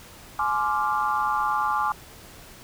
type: chord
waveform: sine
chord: D half-diminished seventh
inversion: second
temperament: equal with one note detuned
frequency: 845.6 / 1046.5 / 1174.7 / 1396.9 Hz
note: Ab5 / C6 / D6 / F6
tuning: +31 / 0 / 0 / 0 cents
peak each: -26 / -29 / -25 / -31 dBFS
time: 0.39-1.92 s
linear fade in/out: 2 ms
effects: pink hiss -46 dBFS RMS until 2.63 s